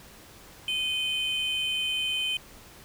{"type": "tone pair together", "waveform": "triangle", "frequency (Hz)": [2489, 3077], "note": ["D#7", "G7"], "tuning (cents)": [0, -33], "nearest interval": "major third", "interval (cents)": 367, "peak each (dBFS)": [-30, -26], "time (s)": [0.68, 2.37], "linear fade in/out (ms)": 2, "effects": ["pink hiss -50 dBFS RMS until 2.84 s"]}